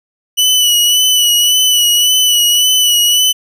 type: tone with vibrato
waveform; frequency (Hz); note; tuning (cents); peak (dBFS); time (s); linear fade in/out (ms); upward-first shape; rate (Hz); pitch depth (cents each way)
sawtooth; 2960; F#7; 0; -5; 0.37-3.33; 20; sine; 1.8; 36
effects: none